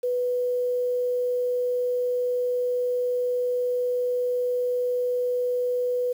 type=tone; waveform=sine; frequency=493.9 Hz; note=B4; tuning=in tune; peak=-22 dBFS; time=0.03-6.13 s; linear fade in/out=10 ms; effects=8-bit